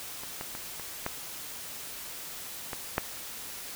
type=clicks; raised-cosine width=0.5 ms; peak=-26 / -21 / -24 / -26 / -15 / -19 / -10 dBFS; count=7; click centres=0.235 / 0.411 / 0.551 / 0.797 / 1.064 / 2.732 / 2.981 s; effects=white hiss -41 dBFS RMS until 3.75 s